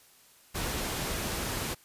pink noise, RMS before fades -33 dBFS, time 0.54-1.75 s, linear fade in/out 20 ms, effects white hiss -59 dBFS RMS until 1.84 s + resampled to 32000 Hz

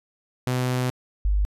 sawtooth / sine tone pair in turn, 126.4 / 50.25 Hz, B2 / G1, +41 / +44 cents, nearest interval octave + major third, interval 1597 cents, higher first, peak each -18 dBFS, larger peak neither, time 0.47-0.9 / 1.25-1.45 s, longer first, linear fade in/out 0 ms, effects resampled to 32000 Hz

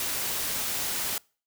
white noise, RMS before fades -30 dBFS, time 0-1.18 s, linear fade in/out 2 ms, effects noise-tail reverb RT60 0.4 s tail -26 dB re dry

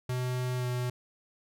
square tone with pitch glide, 125.9 to 124.24 Hz, B2 to B2, +34 to +11 cents, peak -30 dBFS, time 0.09-0.9 s, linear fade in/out 5 ms, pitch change -23 cents, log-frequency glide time 0.57-0.66 s, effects none

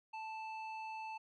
square tone with low-pass filter, 880 Hz, A5, in tune, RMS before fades -45 dBFS, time 0.13-1.18 s, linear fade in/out 10 ms, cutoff 2700 Hz, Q 1.4, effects none

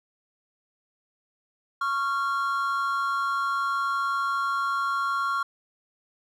triangle tone pair together, 1103.7 / 1383 Hz, C#6 / F6, -8 / -17 cents, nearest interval major third, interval 391 cents, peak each -25 dBFS, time 1.81-5.43 s, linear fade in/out 5 ms, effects none

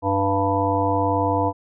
harmonic tone, 98.4 Hz, G2, 7 cents sharp, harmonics 1 / 3 / 5 / 7 / 9 / 10, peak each -25 / -25 / -25 / -25 / -25 / -25 dBFS, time 0.02-1.53 s, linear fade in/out 50 ms, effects none

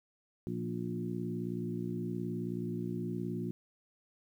harmonic tone with a mistuned harmonic, 59 Hz, A#1, 22 cents sharp, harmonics 2 / 3 / 4 / 5 / 6, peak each -41 / -38 / -40 / -45 / -41 dBFS, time 0.47-3.51 s, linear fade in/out 0 ms, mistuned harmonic 5, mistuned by +17 cents, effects 11-bit

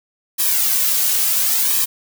blue noise with flanger, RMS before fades -17 dBFS, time 0.38-1.86 s, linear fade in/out 20 ms, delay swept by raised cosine 1.4 to 3 ms, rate 0.71 Hz, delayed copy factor -0.9, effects none

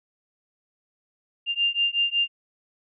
sine beating tone pair, 2794 / 2799.4 Hz, F7 / F7, 0 / +3 cents, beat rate 5.4 Hz, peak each -24 dBFS, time 1.46-2.28 s, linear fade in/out 50 ms, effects none

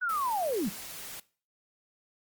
sine linear sweep, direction down, 1510 to 155.56 Hz, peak -27 dBFS, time 0.01-0.7 s, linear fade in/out 20 ms
white noise, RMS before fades -42 dBFS, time 0.09-1.2 s, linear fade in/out 5 ms
effects noise-tail reverb RT60 0.4 s tail -20 dB re dry + Opus 32 kbps

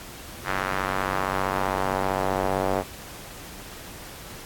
square tone with band-pass filter sweep, 47.69 Hz, G1, 47 cents flat, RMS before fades -26 dBFS, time 0.44-2.84 s, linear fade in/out 50 ms, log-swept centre 1500 to 640 Hz, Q 1.7, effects pink hiss -41 dBFS RMS until 4.45 s + AAC 64 kbps

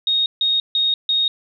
sine tone bursts, 3729 Hz, A#7, in tune, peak -15 dBFS, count 4, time 0.07-1.28 s, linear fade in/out 2 ms, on 190 ms, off 150 ms, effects none

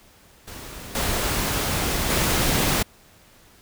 pink noise with level steps, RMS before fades -38 / -24 / -21 dBFS, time 0.47-2.83 s, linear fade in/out 10 ms, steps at 0.95 / 2.1 s, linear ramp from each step 2 ms, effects pink hiss -53 dBFS RMS until 3.61 s

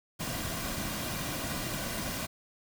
pink noise with comb filter, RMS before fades -35 dBFS, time 0.19-2.27 s, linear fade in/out 20 ms, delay 2.3 ms, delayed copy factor -0.5, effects none

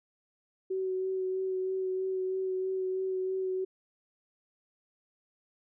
sine tone with vibrato, 376.1 Hz, F#4, 28 cents sharp, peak -29 dBFS, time 0.7-3.65 s, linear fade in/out 10 ms, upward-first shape sine, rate 3.1 Hz, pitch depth 15 cents each way, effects none

